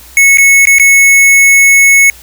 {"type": "tone with dropouts", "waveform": "square", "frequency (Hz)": 2200, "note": "C#7", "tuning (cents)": -14, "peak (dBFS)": -3, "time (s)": [0.17, 2.1], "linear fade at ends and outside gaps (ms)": 1, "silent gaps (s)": [[0.373, 0.383], [0.654, 0.671], [0.785, 0.797]], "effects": ["added 60 Hz sine -38 dBFS peak until 2.22 s", "white hiss -36 dBFS RMS until 2.22 s"]}